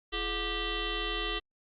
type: tone with frequency modulation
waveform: sine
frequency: 1568 Hz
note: G6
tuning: in tune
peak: -30 dBFS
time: 0.12-1.4 s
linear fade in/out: 20 ms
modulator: 382 Hz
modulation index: 5.2
effects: Opus 48 kbps